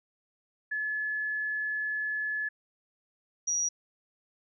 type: tone pair in turn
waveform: sine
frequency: 1715 / 5769 Hz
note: A6 / F#8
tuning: -45 / -45 cents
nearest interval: octave + major sixth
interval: 2100 cents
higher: second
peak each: -29 / -26 dBFS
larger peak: second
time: 0.71-2.49 / 3.47-3.69 s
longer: first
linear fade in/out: 10 ms
effects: none